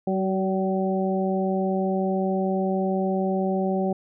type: harmonic tone with a mistuned harmonic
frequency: 190.6 Hz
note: G3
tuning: 48 cents flat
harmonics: 1 / 2 / 3 / 4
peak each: -24 / -27 / -29 / -30 dBFS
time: 0.07-3.93 s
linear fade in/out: 5 ms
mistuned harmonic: 2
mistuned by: -19 cents
effects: none